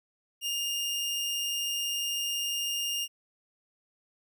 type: tone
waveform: sawtooth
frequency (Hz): 2822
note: F7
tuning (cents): +17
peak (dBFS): -26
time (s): 0.41-3.08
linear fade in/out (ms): 50
effects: none